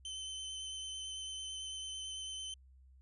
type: tone with vibrato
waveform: sawtooth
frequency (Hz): 3068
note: G7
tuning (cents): -38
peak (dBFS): -38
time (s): 0.05-2.54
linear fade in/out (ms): 2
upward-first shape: sine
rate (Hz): 9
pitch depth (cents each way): 11
effects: added 65 Hz sine -58 dBFS peak until 3.01 s + resampled to 24000 Hz

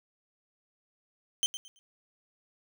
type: tone with echo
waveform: 25% pulse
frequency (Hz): 3111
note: G7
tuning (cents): -14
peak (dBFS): -21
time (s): 1.43-1.46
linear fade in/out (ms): 0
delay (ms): 110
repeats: 3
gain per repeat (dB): -12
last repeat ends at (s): 1.79
effects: none

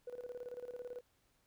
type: tone with tremolo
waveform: sine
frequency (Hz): 491.3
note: B4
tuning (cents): -9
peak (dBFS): -40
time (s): 0.07-1.01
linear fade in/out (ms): 5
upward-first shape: square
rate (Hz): 18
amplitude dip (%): 75
effects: tanh soft clip ceiling -38 dBFS + pink hiss -75 dBFS RMS until 1.46 s

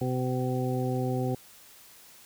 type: harmonic tone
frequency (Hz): 127.3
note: C3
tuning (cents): -47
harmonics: 1 / 2 / 3 / 4 / 6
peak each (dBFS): -29 / -32 / -34 / -35 / -37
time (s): 0.01-1.35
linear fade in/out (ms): 5
effects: white hiss -53 dBFS RMS until 2.25 s

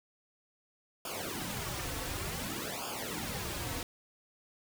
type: noise with flanger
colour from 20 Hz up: pink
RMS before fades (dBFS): -38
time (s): 1.05-3.83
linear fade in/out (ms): 2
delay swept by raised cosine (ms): 0.5 to 5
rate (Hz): 0.55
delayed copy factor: -1
effects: none

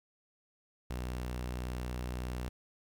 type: tone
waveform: sawtooth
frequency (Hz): 61.74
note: B1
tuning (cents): 0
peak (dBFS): -32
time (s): 0.9-2.49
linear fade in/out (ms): 5
effects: 11-bit

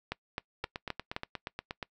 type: two click trains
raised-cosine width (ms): 0.3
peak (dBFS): -17 / -20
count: 5 / 11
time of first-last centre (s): 0.12-1.164 / 0.64-1.828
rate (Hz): 3.83 / 8.42
effects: noise-tail reverb RT60 0.1 s tail -23 dB re dry

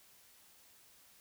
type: silence
effects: white hiss -63 dBFS RMS until 1.2 s

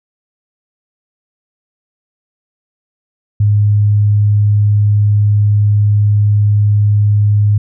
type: tone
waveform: sine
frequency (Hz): 103.83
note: G#2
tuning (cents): 0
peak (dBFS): -7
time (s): 3.4-7.58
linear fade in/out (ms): 5
effects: none

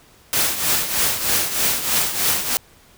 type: noise with tremolo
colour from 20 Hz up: white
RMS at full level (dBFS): -17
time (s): 0.33-2.57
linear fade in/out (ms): 0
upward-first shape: triangle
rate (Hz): 3.2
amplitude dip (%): 70
effects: pink hiss -51 dBFS RMS until 2.97 s

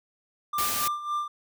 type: tone with tremolo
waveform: triangle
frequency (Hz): 1189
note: D6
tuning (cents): +21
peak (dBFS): -23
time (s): 0.53-1.28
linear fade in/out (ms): 5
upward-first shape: sine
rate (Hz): 3.6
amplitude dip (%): 70
type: band-stop noise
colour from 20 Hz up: white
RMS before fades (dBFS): -29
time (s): 0.58-0.88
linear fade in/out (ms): 5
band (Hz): 1000 to 1400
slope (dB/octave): 96
effects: none

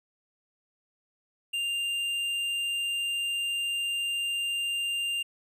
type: tone with tanh clipping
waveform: sine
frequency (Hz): 2794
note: F7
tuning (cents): 0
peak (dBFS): -29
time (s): 1.53-5.23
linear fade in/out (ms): 10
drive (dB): 9
effects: none

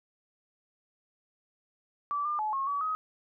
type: tone with pitch steps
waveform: sine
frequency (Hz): 1158 / 1200 / 857 / 1085 / 1140 / 1263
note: D6 / D6 / A5 / C#6 / C#6 / D#6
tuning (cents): -25 / +37 / -46 / -37 / +48 / +26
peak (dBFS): -28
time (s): 2.11-2.95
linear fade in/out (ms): 0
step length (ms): 140
effects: none

